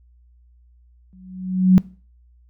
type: tone with exponential growth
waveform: sine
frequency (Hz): 185.5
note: F#3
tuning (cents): +5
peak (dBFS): -5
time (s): 1.13-1.78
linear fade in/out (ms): 0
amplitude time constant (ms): 140
effects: noise-tail reverb RT60 0.4 s tail -22 dB re dry + added 60 Hz sine -50 dBFS peak until 2.49 s